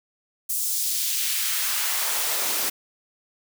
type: noise with high-pass filter sweep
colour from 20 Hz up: white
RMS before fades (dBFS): -25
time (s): 0.49-2.7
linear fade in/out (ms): 10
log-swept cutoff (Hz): 8300 to 270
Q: 1
effects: none